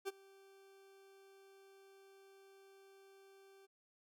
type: tone with ADSR envelope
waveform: 40% pulse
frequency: 390 Hz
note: G4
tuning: 9 cents flat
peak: -36 dBFS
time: 0.05-3.67 s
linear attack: 31 ms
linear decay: 26 ms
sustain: -24 dB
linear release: 22 ms
effects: none